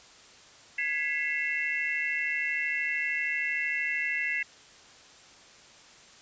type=tone cluster; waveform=sine; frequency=1669 / 1997 / 2150 / 2685 Hz; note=G#6 / B6 / C7 / E7; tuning=+8 / +19 / +47 / +31 cents; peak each=-36 / -31 / -32 / -34 dBFS; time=0.78-4.43 s; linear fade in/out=5 ms; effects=white hiss -53 dBFS RMS until 6.21 s + resampled to 16000 Hz